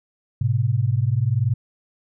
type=tone pair together; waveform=sine; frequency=107.1 / 127.81 Hz; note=A2 / C3; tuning=-46 / -40 cents; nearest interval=minor third; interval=306 cents; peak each=-20 dBFS; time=0.41-1.54 s; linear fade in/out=5 ms; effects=none